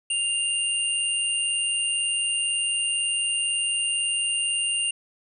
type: tone pair together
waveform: sine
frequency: 2800 / 8938 Hz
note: F7 / C#9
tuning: +4 / +13 cents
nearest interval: octave + minor sixth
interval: 2009 cents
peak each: -24 / -27 dBFS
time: 0.1-4.91 s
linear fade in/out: 5 ms
effects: none